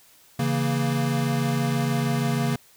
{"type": "chord", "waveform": "square", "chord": "A# diminished", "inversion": "first", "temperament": "equal", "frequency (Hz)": [138.59, 164.81, 233.1], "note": ["C#3", "E3", "A#3"], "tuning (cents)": [0, 0, 0], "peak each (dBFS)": [-25, -30, -27], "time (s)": [0.39, 2.56], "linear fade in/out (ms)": 5, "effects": ["white hiss -55 dBFS RMS until 2.76 s"]}